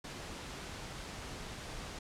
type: low-pass noise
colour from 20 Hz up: pink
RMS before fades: -45 dBFS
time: 0.04-1.99 s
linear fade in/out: 5 ms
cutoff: 7600 Hz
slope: 12 dB/octave
effects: low-pass 12000 Hz 12 dB/octave